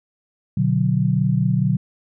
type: chord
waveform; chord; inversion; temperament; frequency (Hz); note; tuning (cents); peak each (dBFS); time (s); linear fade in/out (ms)
sine; B minor; none; just; 123.47 / 148.16 / 185.21; B2 / D3 / F#3; 0 / +16 / +2; -20; 0.57-1.77; 5
effects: none